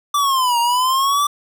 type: linear two-way sweep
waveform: square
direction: down then up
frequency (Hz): 1174.7 to 932.3 to 1174.7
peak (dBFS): -15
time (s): 0.14-1.27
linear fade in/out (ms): 5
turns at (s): 0.59
effects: none